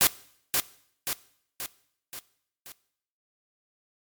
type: noise with echo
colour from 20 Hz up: white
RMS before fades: -19 dBFS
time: 0.01-0.07 s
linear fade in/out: 0 ms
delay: 530 ms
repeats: 5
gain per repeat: -5 dB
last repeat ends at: 2.72 s
effects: noise-tail reverb RT60 0.7 s tail -20 dB re dry + MP3 96 kbps